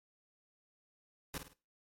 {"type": "noise with echo", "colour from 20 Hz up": "pink", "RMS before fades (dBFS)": -40, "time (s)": [1.34, 1.38], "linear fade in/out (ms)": 2, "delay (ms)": 51, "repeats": 3, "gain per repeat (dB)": -8, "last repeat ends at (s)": 1.533, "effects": ["noise-tail reverb RT60 0.3 s tail -18 dB re dry", "MP3 64 kbps"]}